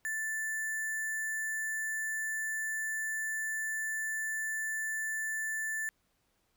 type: tone with sample-and-hold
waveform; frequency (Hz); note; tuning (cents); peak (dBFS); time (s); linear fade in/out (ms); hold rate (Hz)
sine; 1760; A6; 0; -32; 0.05-5.89; 0; 8820
effects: pink hiss -75 dBFS RMS until 6.56 s